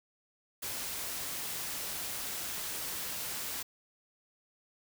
white noise, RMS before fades -38 dBFS, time 0.62-3.63 s, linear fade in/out 10 ms, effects none

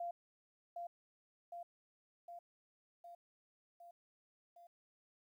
sine tone with echo, 692 Hz, F5, 16 cents flat, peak -39 dBFS, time 0-0.11 s, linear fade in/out 5 ms, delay 760 ms, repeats 6, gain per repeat -3 dB, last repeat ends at 4.67 s, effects 13-bit

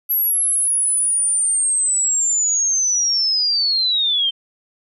sine linear sweep, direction down, 11720 to 3114 Hz, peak -15 dBFS, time 0.09-4.31 s, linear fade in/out 20 ms, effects none

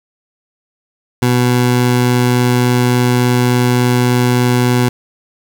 20% pulse tone, 123.47 Hz, B2, in tune, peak -5 dBFS, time 1.22-4.89 s, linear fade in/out 5 ms, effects 7-bit

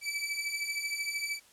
sawtooth beating tone pair, 2299 / 2312 Hz, D7 / D7, -37 / -28 cents, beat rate 13 Hz, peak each -33 / -31 dBFS, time 0.01-1.4 s, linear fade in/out 50 ms, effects white hiss -60 dBFS RMS until 1.52 s + low-pass 11000 Hz 12 dB/octave

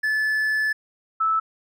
triangle / sine tone pair in turn, 1734 / 1311.1 Hz, A6 / E6, -26 / -10 cents, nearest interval perfect fourth, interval 484 cents, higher first, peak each -18 dBFS, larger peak neither, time 0.03-0.73 / 1.2-1.4 s, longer first, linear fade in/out 10 ms, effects none

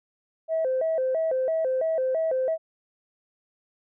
sine tone with vibrato, 579 Hz, D5, 25 cents flat, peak -21 dBFS, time 0.48-2.58 s, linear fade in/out 50 ms, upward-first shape square, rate 3 Hz, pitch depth 190 cents each way, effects tanh soft clip ceiling -18 dBFS

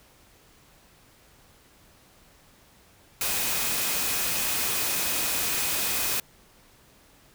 sine tone in noise, 2509 Hz, D#7, 14 cents sharp, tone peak -38 dBFS, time 3.21-6.2 s, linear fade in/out 2 ms, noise white, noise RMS -27 dBFS, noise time 3.21-6.2 s, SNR -14 dB, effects pink hiss -57 dBFS RMS until 7.34 s

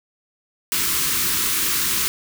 white band-stop noise, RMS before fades -21 dBFS, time 0.72-2.08 s, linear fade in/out 0 ms, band 430 to 990 Hz, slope 48 dB/octave, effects none

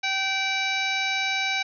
harmonic tone with a mistuned harmonic, 774 Hz, G5, 22 cents flat, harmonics 1 / 2 / 3 / 4 / 5 / 6 / 7 / 8, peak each -31 / -32 / -26 / -38 / -30 / -39 / -38 / -40 dBFS, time 0.03-1.63 s, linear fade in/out 10 ms, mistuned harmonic 4, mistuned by -110 cents, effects none

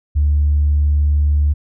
sine tone, 73.42 Hz, D2, in tune, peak -10 dBFS, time 0.15-1.54 s, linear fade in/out 20 ms, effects tanh soft clip ceiling -7 dBFS

